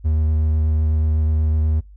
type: tone with vibrato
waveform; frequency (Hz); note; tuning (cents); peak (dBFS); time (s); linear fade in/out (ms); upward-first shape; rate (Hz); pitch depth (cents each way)
triangle; 77.78; D#2; 0; -13; 0.04-1.81; 20; sine; 8.1; 12
effects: noise-tail reverb RT60 0.2 s tail -25 dB re dry + added 50 Hz sine -40 dBFS peak until 1.96 s